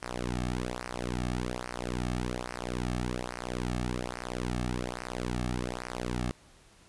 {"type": "tone with flanger", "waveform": "sawtooth", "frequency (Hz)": 61.3, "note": "B1", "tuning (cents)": -12, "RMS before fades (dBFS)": -34, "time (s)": [0.02, 6.31], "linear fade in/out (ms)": 0, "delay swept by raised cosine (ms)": [0.27, 2.07], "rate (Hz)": 1.2, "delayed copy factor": -0.95, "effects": ["pink hiss -59 dBFS RMS until 6.88 s", "resampled to 24000 Hz"]}